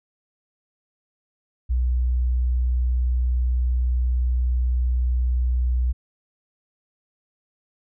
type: tone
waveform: sine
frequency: 61.74 Hz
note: B1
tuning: in tune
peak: -18 dBFS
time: 1.69-5.93 s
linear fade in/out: 20 ms
effects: none